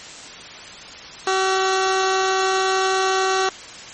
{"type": "tone pair together", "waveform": "15% pulse", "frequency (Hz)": [380.1, 1358], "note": ["F#4", "F6"], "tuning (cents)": [47, -49], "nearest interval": "octave + minor seventh", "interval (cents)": 2204, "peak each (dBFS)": [-11, -21], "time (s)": [1.27, 3.49], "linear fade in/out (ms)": 2, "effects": ["white hiss -37 dBFS RMS until 3.93 s", "MP3 32 kbps"]}